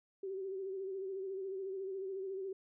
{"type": "tone with vibrato", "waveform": "sine", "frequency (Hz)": 384.3, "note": "G4", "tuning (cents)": -34, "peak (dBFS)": -38, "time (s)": [0.23, 2.53], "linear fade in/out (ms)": 5, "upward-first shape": "sine", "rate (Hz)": 14, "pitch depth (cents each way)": 48, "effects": []}